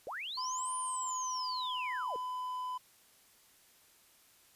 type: linear two-way sweep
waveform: sine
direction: up then down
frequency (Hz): 425.9 to 9397 to 425.9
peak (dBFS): -38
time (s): 0.07-2.16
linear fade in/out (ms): 0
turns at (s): 0.75
type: tone with pitch glide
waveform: triangle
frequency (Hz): 1019 to 1005.6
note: C6 to B5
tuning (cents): -46 to +31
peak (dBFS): -34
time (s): 0.37-2.78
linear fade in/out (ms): 10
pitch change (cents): -23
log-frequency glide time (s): 1.16-1.82
effects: white hiss -64 dBFS RMS until 4.55 s + resampled to 32000 Hz